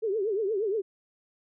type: tone with vibrato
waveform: sine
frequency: 415 Hz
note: G#4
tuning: 1 cent flat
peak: -25 dBFS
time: 0.02-0.82 s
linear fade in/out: 20 ms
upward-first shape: triangle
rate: 8.5 Hz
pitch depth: 200 cents each way
effects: none